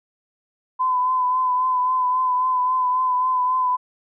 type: tone with vibrato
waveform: sine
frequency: 1012 Hz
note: B5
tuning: 42 cents sharp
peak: -17 dBFS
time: 0.79-3.77 s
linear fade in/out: 20 ms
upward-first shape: triangle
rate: 3.7 Hz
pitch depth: 32 cents each way
effects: none